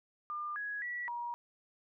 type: tone with pitch steps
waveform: sine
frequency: 1201 / 1669 / 1943 / 953 Hz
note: D6 / G#6 / B6 / A#5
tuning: +38 / +8 / -29 / +38 cents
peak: -36 dBFS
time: 0.3-1.34 s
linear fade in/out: 0 ms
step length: 260 ms
effects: none